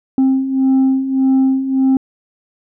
sine beating tone pair, 263.8 / 265.5 Hz, C4 / C4, +14 / +25 cents, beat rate 1.7 Hz, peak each -15 / -10 dBFS, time 0.18-1.97 s, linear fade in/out 2 ms, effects tanh soft clip ceiling -8 dBFS

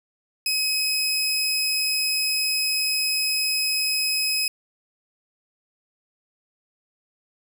25% pulse tone pair together, 2543 / 5086 Hz, D#7 / D#8, +37 / +37 cents, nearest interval octave, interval 1200 cents, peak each -21 dBFS, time 0.46-4.48 s, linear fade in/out 2 ms, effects none

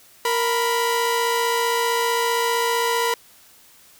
sawtooth tone pair together, 466.2 / 987.8 Hz, A#4 / B5, 0 / 0 cents, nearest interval octave + minor second, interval 1300 cents, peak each -18 dBFS, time 0.25-3.14 s, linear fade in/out 2 ms, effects white hiss -51 dBFS RMS until 3.99 s

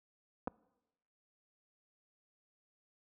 clicks, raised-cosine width 1 ms, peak -23 dBFS, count 2, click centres 0.474 / 0.478 s, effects noise-tail reverb RT60 1.0 s tail -24 dB re dry + high-pass 80 Hz 12 dB/octave

